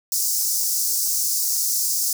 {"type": "high-pass noise", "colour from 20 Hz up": "pink", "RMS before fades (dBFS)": -22, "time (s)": [0.12, 2.13], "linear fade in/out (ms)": 2, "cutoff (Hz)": 5100, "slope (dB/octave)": 48, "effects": []}